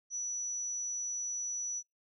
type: tone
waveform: sine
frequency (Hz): 5910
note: F#8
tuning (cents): -3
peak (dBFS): -34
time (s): 0.1-1.83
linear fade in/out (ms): 50
effects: noise-tail reverb RT60 0.2 s tail -25 dB re dry